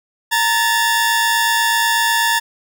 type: tone pair together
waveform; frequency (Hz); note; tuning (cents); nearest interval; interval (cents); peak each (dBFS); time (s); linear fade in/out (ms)
sawtooth; 922 / 1735.9; A#5 / A6; -19 / -24; major seventh; 1095; -13; 0.31-2.4; 20
effects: none